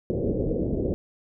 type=low-pass noise; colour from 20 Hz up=white; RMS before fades=-26 dBFS; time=0.1-0.94 s; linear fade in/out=0 ms; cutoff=520 Hz; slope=48 dB/octave; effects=none